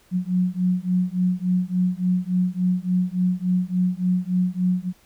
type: beating tone pair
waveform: sine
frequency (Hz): 180 / 183.5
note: F#3 / F#3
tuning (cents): -47 / -14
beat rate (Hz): 3.5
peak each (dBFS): -22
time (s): 0.11-4.93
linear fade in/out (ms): 50
effects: pink hiss -57 dBFS RMS until 5.05 s